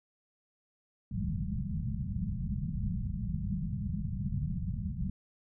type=low-pass noise; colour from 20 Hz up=white; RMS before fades=-34 dBFS; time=1.11-5.1 s; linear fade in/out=5 ms; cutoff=210 Hz; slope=96 dB/octave; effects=none